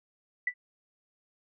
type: tone with exponential decay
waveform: sine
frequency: 1975.5 Hz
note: B6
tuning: in tune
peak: -22 dBFS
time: 0.47-0.54 s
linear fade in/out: 5 ms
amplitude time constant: 15 ms
effects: none